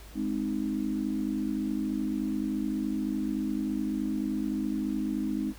sine chord, Ab major, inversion none, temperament equal, 207.7 / 261.6 / 311.1 Hz, Ab3 / C4 / Eb4, 0 / 0 / 0 cents, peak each -32 dBFS, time 0.14-5.54 s, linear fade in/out 50 ms, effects added 53 Hz sine -47 dBFS peak until 5.58 s + pink hiss -52 dBFS RMS until 5.58 s

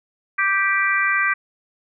harmonic tone, 392 Hz, G4, in tune, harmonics 3 / 4 / 5 / 6, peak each -23 / -21 / -21 / -24 dBFS, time 0.38-1.34 s, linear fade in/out 10 ms, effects none

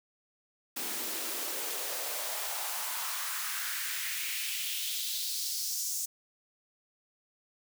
white noise with high-pass filter sweep, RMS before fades -35 dBFS, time 0.76-6.06 s, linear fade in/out 10 ms, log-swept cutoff 240 to 6700 Hz, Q 2.4, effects none

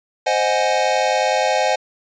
square chord, Ab dominant seventh, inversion first, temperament equal, 523.3 / 622.3 / 740 / 830.6 Hz, C5 / Eb5 / Gb5 / Ab5, 0 / 0 / 0 / 0 cents, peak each -22 dBFS, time 0.26-1.76 s, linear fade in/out 10 ms, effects resampled to 16000 Hz

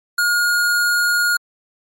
square tone, 1431 Hz, F6, 42 cents sharp, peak -15 dBFS, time 0.18-1.37 s, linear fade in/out 5 ms, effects MP3 64 kbps

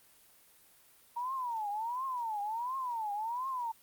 sine tone with vibrato, 932.3 Hz, A#5, in tune, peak -33 dBFS, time 1.16-3.72 s, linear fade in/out 10 ms, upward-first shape triangle, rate 1.4 Hz, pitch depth 260 cents each way, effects white hiss -62 dBFS RMS until 3.82 s + Opus 32 kbps

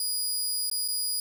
20% pulse tone with dropouts, 4900 Hz, D#8, 27 cents flat, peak -21 dBFS, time 0-1.2 s, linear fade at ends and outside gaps 2 ms, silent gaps 0.699-0.713 / 0.879-0.884 s, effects none

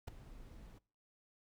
brown noise with ADSR envelope, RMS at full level -35 dBFS, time 0.07-0.79 s, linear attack 13 ms, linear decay 4 ms, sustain -19 dB, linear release 14 ms, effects noise-tail reverb RT60 0.4 s tail -23 dB re dry

